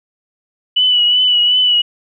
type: tone with vibrato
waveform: sine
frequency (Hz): 2960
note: F#7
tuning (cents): 0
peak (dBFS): -9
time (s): 0.76-1.82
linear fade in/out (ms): 10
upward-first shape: triangle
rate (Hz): 2.7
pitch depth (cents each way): 40
effects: none